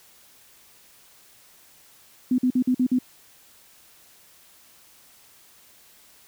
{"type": "tone bursts", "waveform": "sine", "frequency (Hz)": 252.5, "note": "B3", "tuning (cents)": 39, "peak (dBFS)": -17, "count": 6, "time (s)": [2.31, 2.988], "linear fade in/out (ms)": 5, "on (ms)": 73, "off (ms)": 48, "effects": ["white hiss -54 dBFS RMS until 6.27 s"]}